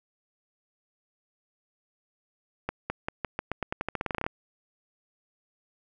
accelerating click train, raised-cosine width 0.5 ms, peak -14 dBFS, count 19, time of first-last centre 2.69-4.265 s, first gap 210 ms, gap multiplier 0.88, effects none

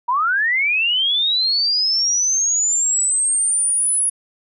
sine linear sweep, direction up, 932.3 to 10420 Hz, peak -15 dBFS, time 0.08-4.1 s, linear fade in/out 10 ms, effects none

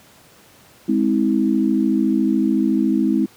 sine chord, Ab augmented, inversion none, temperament equal with one note detuned, 207.7 / 261.6 / 321.7 Hz, Ab3 / C4 / E4, 0 / 0 / -42 cents, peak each -19 dBFS, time 0.88-3.26 s, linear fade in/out 10 ms, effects pink hiss -49 dBFS RMS until 3.36 s + high-pass 100 Hz 12 dB/octave

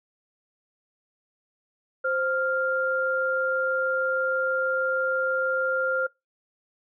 sine tone pair together, 523.2 / 1396.9 Hz, C5 / F6, 0 / 0 cents, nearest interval octave + perfect fourth, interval 1700 cents, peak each -26 / -25 dBFS, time 2.04-6.07 s, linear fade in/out 10 ms, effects noise-tail reverb RT60 0.2 s tail -23 dB re dry

